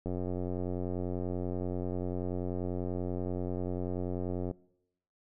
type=click train; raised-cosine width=2 ms; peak=-22 dBFS; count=403; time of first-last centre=0.06-4.512 s; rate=90.3 Hz; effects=noise-tail reverb RT60 0.8 s tail -23 dB re dry